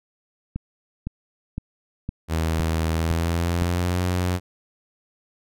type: click train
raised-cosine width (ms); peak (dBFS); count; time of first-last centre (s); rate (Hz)
5; -15; 7; 0.56-3.621; 1.96
type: tone with pitch glide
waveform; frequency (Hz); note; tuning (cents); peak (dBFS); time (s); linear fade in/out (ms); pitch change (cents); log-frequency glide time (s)
sawtooth; 80.7 to 90.06; E2 to F#2; -36 to -46; -17; 2.28-4.4; 50; +190; 2.89-4.01
effects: none